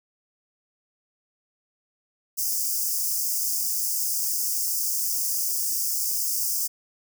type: high-pass noise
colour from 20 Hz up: white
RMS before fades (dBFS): -26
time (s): 2.37-6.68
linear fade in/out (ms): 20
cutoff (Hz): 4900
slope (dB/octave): 96
effects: none